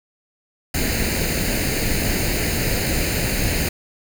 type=noise with comb filter; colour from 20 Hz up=pink; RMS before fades=-21 dBFS; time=0.74-3.69 s; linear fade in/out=5 ms; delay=0.44 ms; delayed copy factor=+0.7; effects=none